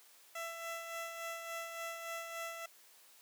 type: tone with tremolo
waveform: 15% pulse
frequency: 667 Hz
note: E5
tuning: 20 cents sharp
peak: -33 dBFS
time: 0.35-2.66 s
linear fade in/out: 5 ms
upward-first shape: sine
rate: 3.5 Hz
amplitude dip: 45%
effects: white hiss -62 dBFS RMS until 3.21 s + high-pass 400 Hz 12 dB/octave